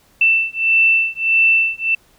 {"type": "beating tone pair", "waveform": "sine", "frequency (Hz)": [2668, 2669.6], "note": ["E7", "E7"], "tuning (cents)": [20, 21], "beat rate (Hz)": 1.6, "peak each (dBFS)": -15, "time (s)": [0.21, 1.95], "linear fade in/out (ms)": 5, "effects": ["pink hiss -54 dBFS RMS until 2.18 s"]}